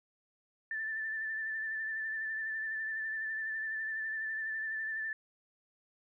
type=tone with vibrato; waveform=sine; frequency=1766 Hz; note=A6; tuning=6 cents sharp; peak=-34 dBFS; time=0.71-5.13 s; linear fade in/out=2 ms; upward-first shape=sine; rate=12 Hz; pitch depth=28 cents each way; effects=none